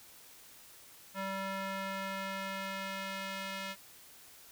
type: tone with band-pass filter sweep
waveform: square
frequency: 193.7 Hz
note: G3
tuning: 20 cents flat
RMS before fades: -39 dBFS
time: 1.14-3.76 s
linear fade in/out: 50 ms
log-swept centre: 1300 to 2700 Hz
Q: 0.81
effects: white hiss -56 dBFS RMS until 4.51 s